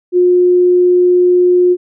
sine tone, 358.4 Hz, F4, 45 cents sharp, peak -6 dBFS, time 0.12-1.77 s, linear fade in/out 50 ms, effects none

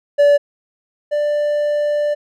triangle tone pair in turn, 577 / 590.1 Hz, D5 / D5, -31 / +8 cents, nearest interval unison, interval 39 cents, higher second, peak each -6 / -13 dBFS, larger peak first, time 0.18-0.38 / 1.11-2.15 s, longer second, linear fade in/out 20 ms, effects none

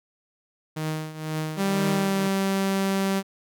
sawtooth tone with tremolo, 156.2 Hz, D#3, 7 cents sharp, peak -21 dBFS, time 0.76-2.28 s, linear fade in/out 10 ms, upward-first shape triangle, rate 2 Hz, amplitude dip 80%
sawtooth tone with pitch glide, 196 to 194.2 Hz, G3 to G3, 0 to -16 cents, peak -18 dBFS, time 1.56-3.23 s, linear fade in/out 50 ms, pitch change -16 cents, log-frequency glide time 1.91-2.21 s
effects none

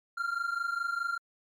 triangle tone pair together, 1372.1 / 1396.9 Hz, F6 / F6, -31 / 0 cents, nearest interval unison, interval 31 cents, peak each -32 / -30 dBFS, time 0.17-1.18 s, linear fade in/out 10 ms, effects MP3 96 kbps

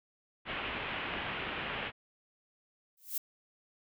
white low-pass noise, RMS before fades -38 dBFS, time 0.45-1.92 s, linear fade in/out 50 ms, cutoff 3100 Hz, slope 48 dB/octave
violet noise with exponential growth, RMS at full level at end -30 dBFS, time 2.97-3.18 s, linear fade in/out 5 ms, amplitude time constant 44 ms
effects none

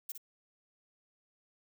violet noise with echo, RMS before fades -39 dBFS, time 0.09-0.12 s, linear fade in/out 5 ms, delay 58 ms, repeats 1, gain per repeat -7 dB, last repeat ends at 0.178 s, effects none

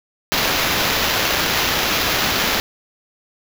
white noise with sample-and-hold, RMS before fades -19 dBFS, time 0.32-2.6 s, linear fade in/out 0 ms, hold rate 8820 Hz, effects none

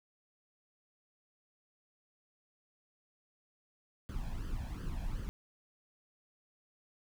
brown noise with flanger, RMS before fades -38 dBFS, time 4.09-5.29 s, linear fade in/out 0 ms, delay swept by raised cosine 0.63 to 1.24 ms, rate 2.7 Hz, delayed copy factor +0.75, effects none

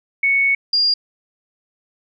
sine tone pair in turn, 2217 / 4813 Hz, C#7 / D8, 0 / +42 cents, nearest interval octave + minor second, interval 1342 cents, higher second, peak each -13 dBFS, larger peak neither, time 0.23-0.55 / 0.73-0.94 s, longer first, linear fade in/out 5 ms, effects none

